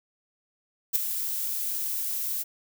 violet noise with ADSR envelope, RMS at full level -20 dBFS, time 0.93-2.44 s, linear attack 27 ms, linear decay 8 ms, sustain -10 dB, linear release 24 ms, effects none

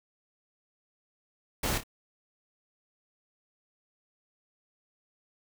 pink noise with echo, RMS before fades -30 dBFS, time 1.63-1.78 s, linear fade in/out 5 ms, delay 28 ms, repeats 2, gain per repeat -9 dB, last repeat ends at 1.836 s, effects none

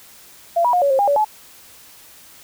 sine tone with pitch steps, 683 / 969 / 715 / 562 / 534 / 809 / 571 / 855 Hz, F5 / B5 / F5 / C#5 / C5 / G#5 / D5 / A5, -39 / -33 / +41 / +24 / +35 / -46 / -49 / -50 cents, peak -13 dBFS, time 0.56-1.248 s, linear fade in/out 10 ms, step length 86 ms, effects white hiss -45 dBFS RMS until 2.43 s

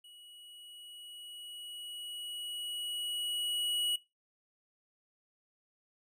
square tone with level ramp, 2920 Hz, F#7, 24 cents flat, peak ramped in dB -54 to -30 dBFS, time 0.04-3.96 s, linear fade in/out 5 ms, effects noise-tail reverb RT60 0.2 s tail -17 dB re dry

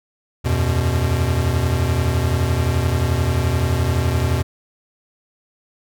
square chord, E suspended second, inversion none, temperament equal with one note detuned, 80.94 / 92.5 / 123.47 Hz, E2 / F#2 / B2, -31 / 0 / 0 cents, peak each -21 / -23 / -21 dBFS, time 0.44-4.43 s, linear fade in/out 20 ms, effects none

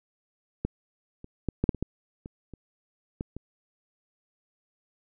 clicks, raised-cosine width 3 ms, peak -14 / -29 / -14 / -11 / -6 / -25 / -15 / -26 / -29 / -18 / -24 dBFS, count 11, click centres 0.65 / 1.244 / 1.487 / 1.64 / 1.692 / 1.747 / 1.826 / 2.259 / 2.537 / 3.209 / 3.366 s, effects none

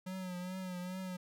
square tone with vibrato, 183.2 Hz, F#3, 17 cents flat, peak -40 dBFS, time 0.06-1.17 s, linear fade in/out 10 ms, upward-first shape triangle, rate 2.4 Hz, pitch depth 56 cents each way, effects none

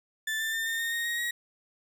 35% pulse tone with pitch steps, 1760 / 1779.4 / 1799.1 / 1818.9 / 1839 / 1859.3 / 1879.8 / 1900.5 Hz, A6 / A6 / A6 / A#6 / A#6 / A#6 / A#6 / A#6, 0 / +19 / +38 / -43 / -24 / -5 / +14 / +33 cents, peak -27 dBFS, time 0.27-1.31 s, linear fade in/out 5 ms, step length 130 ms, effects none

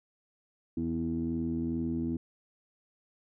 15% pulse tone with low-pass filter, 82.4 Hz, E2, in tune, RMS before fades -32 dBFS, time 0.77-2.17 s, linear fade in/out 5 ms, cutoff 290 Hz, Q 8.9, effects none

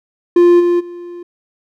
triangle tone with level steps, 349.2 Hz, F4, in tune, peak -3 / -8 / -25 dBFS, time 0.36-1.23 s, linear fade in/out 5 ms, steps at 0.59 / 0.79 s, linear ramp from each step 20 ms, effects none

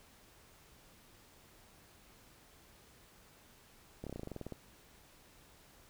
slowing click train, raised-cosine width 2 ms, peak -29 dBFS, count 13, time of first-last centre 4.04-4.523 s, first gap 27 ms, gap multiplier 1.07, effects pink hiss -62 dBFS RMS until 5.89 s

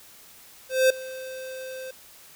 square tone with ADSR envelope, 520 Hz, C5, 11 cents flat, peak -15 dBFS, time 0.69-1.91 s, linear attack 210 ms, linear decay 5 ms, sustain -20 dB, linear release 5 ms, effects white hiss -50 dBFS RMS until 2.35 s

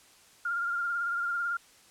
sine tone with vibrato, 1400 Hz, F6, 4 cents sharp, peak -28 dBFS, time 0.45-1.57 s, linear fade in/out 5 ms, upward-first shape sine, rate 18 Hz, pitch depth 31 cents each way, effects white hiss -58 dBFS RMS until 1.9 s + low-pass 10000 Hz 12 dB/octave

